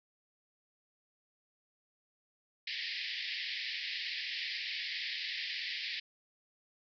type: band-pass noise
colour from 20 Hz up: pink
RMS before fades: -39 dBFS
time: 2.67-6 s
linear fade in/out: 5 ms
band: 1800 to 5100 Hz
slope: 96 dB/octave
effects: none